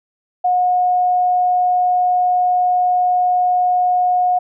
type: tone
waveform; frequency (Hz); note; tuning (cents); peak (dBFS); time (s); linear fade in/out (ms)
sine; 724; F#5; -38; -12; 0.44-4.39; 10
effects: none